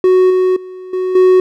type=tone with level steps; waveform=triangle; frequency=370 Hz; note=F#4; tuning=in tune; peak=-4 / -7 / -25 / -12 / -3 dBFS; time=0.04-1.4 s; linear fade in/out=2 ms; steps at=0.3 / 0.56 / 0.93 / 1.15 s; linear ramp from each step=5 ms; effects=none